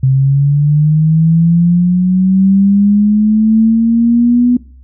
sine linear sweep, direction up, 130.81 to 246.9 Hz, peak -6 dBFS, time 0.03-4.57 s, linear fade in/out 5 ms, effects noise-tail reverb RT60 0.4 s tail -20 dB re dry + added 65 Hz sine -35 dBFS peak until 4.83 s

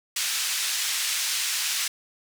white band-pass noise, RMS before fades -27 dBFS, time 0.16-1.88 s, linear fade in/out 5 ms, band 1900 to 7600 Hz, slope 12 dB/octave, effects none

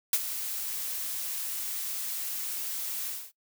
blue noise with ADSR envelope, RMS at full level -22 dBFS, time 0.13-3.32 s, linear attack 3 ms, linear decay 47 ms, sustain -12 dB, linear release 240 ms, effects noise-tail reverb RT60 0.1 s tail -20 dB re dry

